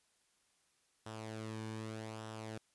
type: tone with flanger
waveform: sawtooth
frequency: 110 Hz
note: A2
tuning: in tune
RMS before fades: -45 dBFS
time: 1.06-2.58 s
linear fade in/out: 5 ms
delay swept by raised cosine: 0.44 to 1.54 ms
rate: 0.83 Hz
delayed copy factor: -0.55
effects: white hiss -75 dBFS RMS until 2.74 s + resampled to 24000 Hz